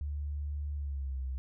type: tone with pitch glide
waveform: sine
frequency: 72.8 to 65.23 Hz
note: D2 to C2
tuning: -15 to -5 cents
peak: -33 dBFS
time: 0.01-1.38 s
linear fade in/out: 0 ms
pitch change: -190 cents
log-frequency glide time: 0.75-1.21 s
effects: none